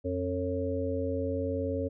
harmonic tone with a mistuned harmonic, 89.9 Hz, F#2, 49 cents flat, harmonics 1 / 3 / 5 / 6, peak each -34 / -34 / -34 / -34 dBFS, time 0.04-1.89 s, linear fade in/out 20 ms, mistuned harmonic 6, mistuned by +34 cents, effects none

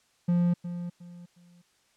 triangle tone with echo, 174.61 Hz, F3, in tune, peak -19 dBFS, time 0.28-0.54 s, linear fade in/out 10 ms, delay 360 ms, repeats 3, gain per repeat -11 dB, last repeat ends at 1.62 s, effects white hiss -67 dBFS RMS until 1.96 s + low-pass 8000 Hz 12 dB/octave

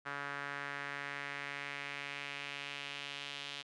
sawtooth tone with band-pass filter sweep, 141.9 Hz, C#3, 41 cents sharp, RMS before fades -43 dBFS, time 0.05-3.63 s, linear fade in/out 20 ms, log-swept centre 1500 to 3300 Hz, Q 2.4, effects resampled to 24000 Hz

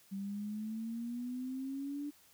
sine exponential sweep, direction up, 193.6 to 293.7 Hz, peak -37 dBFS, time 0.11-2.11 s, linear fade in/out 20 ms, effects white hiss -64 dBFS RMS until 2.33 s

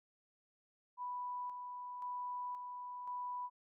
sine tone with tremolo, 987.8 Hz, B5, in tune, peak -39 dBFS, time 0.97-3.5 s, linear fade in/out 50 ms, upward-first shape square, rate 0.95 Hz, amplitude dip 40%, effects none

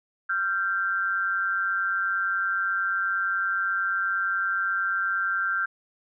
sine tone pair together, 1379 / 1568 Hz, F6 / G6, -22 / 0 cents, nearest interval major second, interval 222 cents, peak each -26 dBFS, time 0.29-5.66 s, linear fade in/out 10 ms, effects none

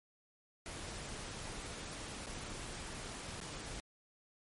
pink noise with dropouts, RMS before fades -45 dBFS, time 0.66-3.8 s, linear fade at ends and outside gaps 0 ms, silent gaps 2.261-2.268 / 3.403-3.413 s, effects MP3 48 kbps

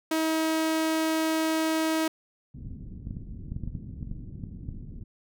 sawtooth tone, 319 Hz, D#4, 43 cents sharp, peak -20 dBFS, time 0.11-2.08 s, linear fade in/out 5 ms
pink low-pass noise, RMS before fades -40 dBFS, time 2.54-5.04 s, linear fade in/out 5 ms, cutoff 250 Hz, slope 24 dB/octave
clicks, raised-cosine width 5 ms, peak -22 dBFS, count 12, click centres 3.071 / 3.109 / 3.169 / 3.52 / 3.564 / 3.637 / 3.676 / 3.752 / 4.028 / 4.114 / 4.438 / 4.689 s
effects none

